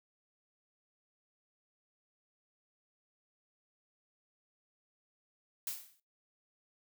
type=noise with exponential decay; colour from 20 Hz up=blue; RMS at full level=-35 dBFS; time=5.67-6 s; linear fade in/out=2 ms; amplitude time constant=70 ms; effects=noise-tail reverb RT60 0.2 s tail -17 dB re dry